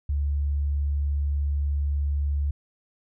sine tone, 71.7 Hz, D2, 41 cents flat, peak -22 dBFS, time 0.09-2.51 s, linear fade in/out 5 ms, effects none

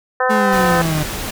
harmonic tone, 255.1 Hz, C4, 44 cents flat, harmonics 2 / 3 / 4 / 5 / 6 / 7, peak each -18 / -20 / -21 / -22 / -23 / -23 dBFS, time 0.2-0.82 s, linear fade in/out 5 ms
35% pulse exponential sweep, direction down, 220 to 149.1 Hz, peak -15 dBFS, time 0.29-1.04 s, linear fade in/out 20 ms
pink noise, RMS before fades -25 dBFS, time 0.52-1.31 s, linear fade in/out 10 ms
effects none

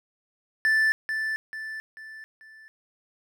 triangle tone with echo, 1760 Hz, A6, in tune, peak -17 dBFS, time 0.65-0.92 s, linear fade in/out 0 ms, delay 440 ms, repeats 4, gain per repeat -7 dB, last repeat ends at 2.68 s, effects none

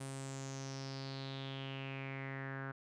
sawtooth tone with low-pass filter sweep, 135.2 Hz, C#3, 43 cents flat, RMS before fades -44 dBFS, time 0-2.72 s, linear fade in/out 10 ms, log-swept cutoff 9300 to 1500 Hz, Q 5.5, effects none

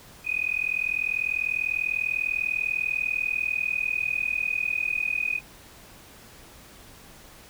sine tone with amplitude modulation, 2489 Hz, D#7, in tune, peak -20 dBFS, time 0.24-5.41 s, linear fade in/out 50 ms, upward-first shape sine, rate 40.1 Hz, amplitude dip 95%, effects pink hiss -49 dBFS RMS until 7.49 s

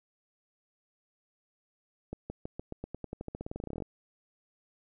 accelerating click train, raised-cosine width 2 ms, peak -24 dBFS, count 25, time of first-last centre 2.13-3.822 s, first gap 170 ms, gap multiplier 0.91, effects none

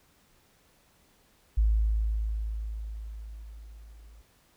sine tone with level ramp, 54 Hz, A1, 32 cents flat, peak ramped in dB -19 to -49 dBFS, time 1.57-4.22 s, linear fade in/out 10 ms, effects pink hiss -64 dBFS RMS until 4.56 s

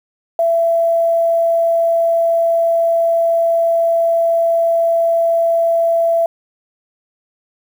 sine tone, 669 Hz, E5, 25 cents sharp, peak -11 dBFS, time 0.39-6.26 s, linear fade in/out 2 ms, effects 7-bit

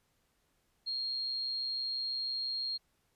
sine tone, 4242 Hz, C8, 23 cents sharp, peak -33 dBFS, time 0.86-2.78 s, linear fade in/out 20 ms, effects pink hiss -75 dBFS RMS until 3.15 s + resampled to 32000 Hz

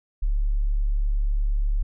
sine tone, 35.79 Hz, D1, 44 cents flat, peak -19 dBFS, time 0.22-1.83 s, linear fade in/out 10 ms, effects none

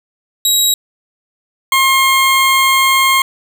20% pulse tone pair in turn, 3841 / 1070.1 Hz, B7 / C6, -49 / +39 cents, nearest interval octave + minor seventh, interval 2212 cents, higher first, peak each -4 dBFS, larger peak neither, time 0.45-0.74 / 1.72-3.22 s, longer second, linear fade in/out 2 ms, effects none

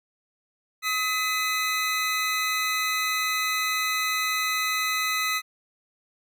25% pulse tone pair together, 1268.4 / 2015 Hz, D#6 / B6, +33 / +34 cents, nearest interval minor sixth, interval 801 cents, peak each -23 dBFS, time 0.82-5.42 s, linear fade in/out 50 ms, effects none

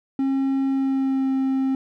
triangle tone with pitch glide, 270 to 266 Hz, C#4 to C4, -45 to +29 cents, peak -17 dBFS, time 0.19-1.75 s, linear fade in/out 2 ms, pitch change -26 cents, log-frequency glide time 0.68-1.32 s, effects none

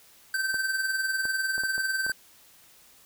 square tone with tremolo, 1551 Hz, G6, 19 cents flat, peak -24 dBFS, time 0.34-2.12 s, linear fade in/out 2 ms, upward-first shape triangle, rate 20 Hz, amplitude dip 60%
clicks, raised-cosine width 1 ms, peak -27 dBFS, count 7, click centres 0.543 / 1.254 / 1.58 / 1.636 / 1.78 / 2.065 / 2.097 s
effects white hiss -56 dBFS RMS until 3.05 s

